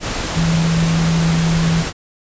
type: tone in noise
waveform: sine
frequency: 164.81 Hz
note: E3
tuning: in tune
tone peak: -13 dBFS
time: 0.34-1.85 s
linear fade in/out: 50 ms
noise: pink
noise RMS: -22 dBFS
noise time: 0-1.93 s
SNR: +6 dB
effects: resampled to 16000 Hz